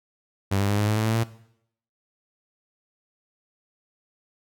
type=tone with pitch steps; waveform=sawtooth; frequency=98 / 100.17 / 102.4 / 104.67 / 106.99 / 109.37 / 111.79 / 114.28 Hz; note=G2 / G2 / G#2 / G#2 / A2 / A2 / A2 / A#2; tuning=0 / +38 / -24 / +14 / -48 / -10 / +28 / -34 cents; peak=-17 dBFS; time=0.51-1.238 s; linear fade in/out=10 ms; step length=91 ms; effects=noise-tail reverb RT60 0.7 s tail -17 dB re dry